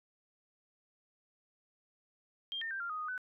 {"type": "tone with pitch steps", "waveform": "sine", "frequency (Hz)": [3197, 1815, 1576, 1390, 1248, 1239, 1502], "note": ["G7", "A#6", "G6", "F6", "D#6", "D#6", "F#6"], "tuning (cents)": [33, -47, 9, -9, 5, -8, 26], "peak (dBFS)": -36, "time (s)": [2.52, 3.178], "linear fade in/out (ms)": 0, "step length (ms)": 94, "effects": []}